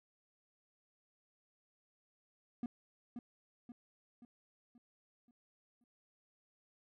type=tone with echo; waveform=triangle; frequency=240.3 Hz; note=B3; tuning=47 cents flat; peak=-34 dBFS; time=2.63-2.66 s; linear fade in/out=2 ms; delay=530 ms; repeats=6; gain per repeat=-6 dB; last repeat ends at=5.84 s; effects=none